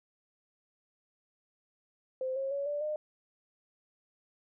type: tone with pitch steps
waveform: sine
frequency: 519 / 539.8 / 561.4 / 583.9 / 607.3 Hz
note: C5 / C#5 / C#5 / D5 / D#5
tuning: -14 / -46 / +22 / -10 / -42 cents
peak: -31 dBFS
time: 2.21-2.96 s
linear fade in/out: 2 ms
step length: 150 ms
effects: none